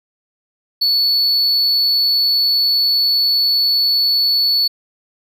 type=tone; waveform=triangle; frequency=4435 Hz; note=C#8; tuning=in tune; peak=-11 dBFS; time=0.81-4.68 s; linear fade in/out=10 ms; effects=none